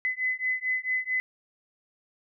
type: beating tone pair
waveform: sine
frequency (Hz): 2019 / 2023.5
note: B6 / B6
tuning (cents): +38 / +42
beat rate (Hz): 4.5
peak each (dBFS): -29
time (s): 0.05-1.2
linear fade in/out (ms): 0
effects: none